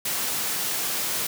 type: high-pass noise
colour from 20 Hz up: white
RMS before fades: -27 dBFS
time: 0.05-1.27 s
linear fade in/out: 5 ms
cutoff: 100 Hz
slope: 96 dB/octave
effects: none